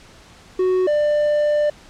triangle tone pair in turn, 370 / 594.3 Hz, F#4 / D5, 0 / +20 cents, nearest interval minor sixth, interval 820 cents, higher second, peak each -13 dBFS, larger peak neither, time 0.59-0.87 / 0.87-1.7 s, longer second, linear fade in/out 5 ms, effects pink hiss -46 dBFS RMS until 1.89 s + low-pass 7000 Hz 12 dB/octave

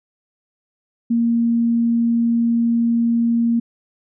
sine tone, 233.1 Hz, A#3, in tune, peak -14 dBFS, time 1.1-3.6 s, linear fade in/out 10 ms, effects none

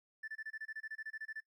triangle tone bursts, 1760 Hz, A6, in tune, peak -37 dBFS, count 16, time 0.23-1.404 s, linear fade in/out 10 ms, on 49 ms, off 26 ms, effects noise-tail reverb RT60 0.1 s tail -22 dB re dry + tanh soft clip ceiling -38 dBFS

